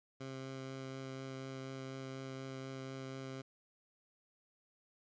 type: tone with vibrato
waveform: 15% pulse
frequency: 133.1 Hz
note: C3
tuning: 30 cents sharp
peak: -37 dBFS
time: 0.2-3.42 s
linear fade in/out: 10 ms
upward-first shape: triangle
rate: 4.1 Hz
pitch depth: 11 cents each way
effects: resampled to 16000 Hz + 13-bit